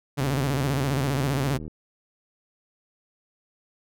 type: tone with vibrato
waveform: sawtooth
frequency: 136.5 Hz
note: C#3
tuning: 26 cents flat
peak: -19 dBFS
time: 0.17-1.58 s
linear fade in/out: 20 ms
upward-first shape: square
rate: 15 Hz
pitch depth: 89 cents each way
type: click train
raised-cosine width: 3 ms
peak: -25 dBFS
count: 115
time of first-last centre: 0.21-1.679 s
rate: 77.6 Hz
effects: none